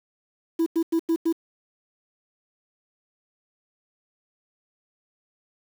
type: tone bursts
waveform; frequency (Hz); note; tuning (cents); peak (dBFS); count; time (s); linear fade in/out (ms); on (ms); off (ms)
sine; 329.6; E4; 0; -16; 5; 0.59-1.327; 10; 73; 93
effects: tanh soft clip ceiling -18 dBFS + 7-bit